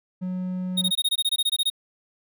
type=tone; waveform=triangle; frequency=183.3 Hz; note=F#3; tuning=16 cents flat; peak=-24 dBFS; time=0.21-0.91 s; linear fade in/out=20 ms
type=tone bursts; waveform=square; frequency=3729 Hz; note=A#7; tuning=in tune; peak=-20 dBFS; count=14; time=0.77-1.701 s; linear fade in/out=10 ms; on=47 ms; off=21 ms
effects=none